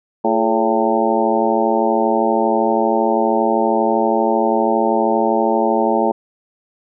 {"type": "harmonic tone with a mistuned harmonic", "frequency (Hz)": 112.6, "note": "A2", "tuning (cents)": 40, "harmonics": [2, 3, 4, 5, 6, 7, 8], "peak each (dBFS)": [-21, -21, -21, -21, -21, -21, -21], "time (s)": [0.24, 6.12], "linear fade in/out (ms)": 10, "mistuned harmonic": 4, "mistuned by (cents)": -97, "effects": []}